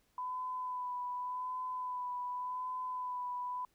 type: tone with vibrato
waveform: sine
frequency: 1000 Hz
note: B5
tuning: 21 cents sharp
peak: -36 dBFS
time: 0.18-3.65 s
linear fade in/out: 2 ms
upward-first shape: sine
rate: 0.87 Hz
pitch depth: 21 cents each way
effects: pink hiss -74 dBFS RMS until 3.74 s